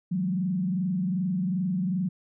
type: tone with frequency modulation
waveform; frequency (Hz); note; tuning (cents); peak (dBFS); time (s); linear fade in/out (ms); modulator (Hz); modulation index
sine; 183.8; F#3; -11; -24; 0.11-2.09; 10; 22.6; 0.78
effects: none